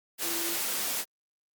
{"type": "tone in noise", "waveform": "sine", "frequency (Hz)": 337.2, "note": "E4", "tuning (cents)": 39, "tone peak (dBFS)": -37, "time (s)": [0.22, 0.58], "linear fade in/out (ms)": 50, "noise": "white", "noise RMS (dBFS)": -31, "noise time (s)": [0.18, 1.05], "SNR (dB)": -9, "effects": ["high-pass 200 Hz 12 dB/octave", "Opus 48 kbps"]}